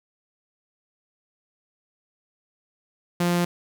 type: tone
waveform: sawtooth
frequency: 174.61 Hz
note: F3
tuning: in tune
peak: -16 dBFS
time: 3.2-3.45 s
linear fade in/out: 5 ms
effects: none